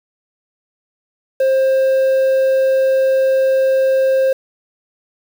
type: tone with quantisation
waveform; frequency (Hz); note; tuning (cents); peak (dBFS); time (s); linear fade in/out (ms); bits
triangle; 530; C5; +22; -9; 1.4-4.33; 5; 6
effects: none